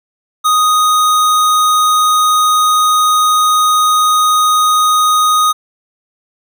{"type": "tone", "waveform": "square", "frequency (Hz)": 1244.5, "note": "D#6", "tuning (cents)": 0, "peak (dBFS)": -9, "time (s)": [0.44, 5.53], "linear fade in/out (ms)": 20, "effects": []}